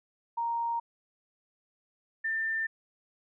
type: tone pair in turn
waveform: sine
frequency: 932.3 / 1790.7 Hz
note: A#5 / A6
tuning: 0 / +30 cents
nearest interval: major seventh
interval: 1130 cents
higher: second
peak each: -28 dBFS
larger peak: neither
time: 0.37-0.8 / 2.24-2.67 s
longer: neither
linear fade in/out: 10 ms
effects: none